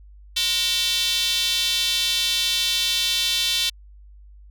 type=tone with high-pass filter; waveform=square; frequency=206.9 Hz; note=G#3; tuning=6 cents flat; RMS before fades=-22 dBFS; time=0.36-3.7 s; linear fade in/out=10 ms; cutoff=3500 Hz; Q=3.8; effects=added 50 Hz sine -43 dBFS peak until 4.5 s